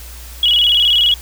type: tone with vibrato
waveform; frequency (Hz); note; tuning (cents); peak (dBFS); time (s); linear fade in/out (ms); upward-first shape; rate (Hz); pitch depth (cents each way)
sine; 3120; G7; -9; -9; 0.43-1.14; 2; square; 19; 110
effects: added 60 Hz sine -32 dBFS peak until 1.21 s + white hiss -37 dBFS RMS until 1.21 s